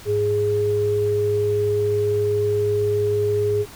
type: tone pair together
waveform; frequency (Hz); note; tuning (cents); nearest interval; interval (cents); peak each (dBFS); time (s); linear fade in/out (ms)
sine; 103.9 / 415.6; G#2 / G#4; +1 / +1; 2 octaves; 2400; -25 / -18; 0.05-3.66; 50
effects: pink hiss -42 dBFS RMS until 3.75 s